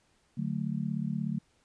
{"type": "chord", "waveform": "sine", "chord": "D major", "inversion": "none", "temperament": "just", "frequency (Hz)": [146.83, 183.54, 220.2], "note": ["D3", "F#3", "A3"], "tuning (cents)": [0, -14, 2], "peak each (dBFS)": -34, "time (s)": [0.37, 1.39], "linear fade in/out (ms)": 10, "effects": ["pink hiss -69 dBFS RMS until 1.64 s", "resampled to 22050 Hz"]}